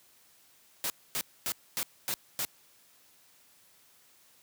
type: noise bursts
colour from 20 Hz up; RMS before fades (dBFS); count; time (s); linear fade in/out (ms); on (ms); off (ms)
white; -32; 6; 0.84-2.45; 0; 60; 250
effects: white hiss -62 dBFS RMS until 4.42 s + high-pass 80 Hz 12 dB/octave